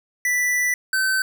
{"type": "tone pair in turn", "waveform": "square", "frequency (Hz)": [1975.5, 1536.2], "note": ["B6", "G6"], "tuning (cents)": [0, -35], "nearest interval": "major third", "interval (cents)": 435, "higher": "first", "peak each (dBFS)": -19, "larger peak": "neither", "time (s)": [[0.25, 0.74], [0.93, 1.22]], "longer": "first", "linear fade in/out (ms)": 2, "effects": []}